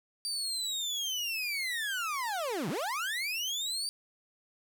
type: linear two-way sweep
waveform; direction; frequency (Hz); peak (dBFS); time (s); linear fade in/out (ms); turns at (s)
30% pulse; down then up; 4690 to 135.1 to 4690; -29; 0.25-3.89; 0; 2.69
effects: 10-bit